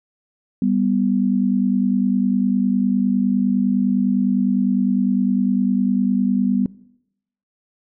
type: tone pair together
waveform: sine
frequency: 197.04 / 246.9 Hz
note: G3 / B3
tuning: +9 / 0 cents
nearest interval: major third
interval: 391 cents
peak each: -18 dBFS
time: 0.62-6.66 s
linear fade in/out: 2 ms
effects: noise-tail reverb RT60 0.8 s tail -21 dB re dry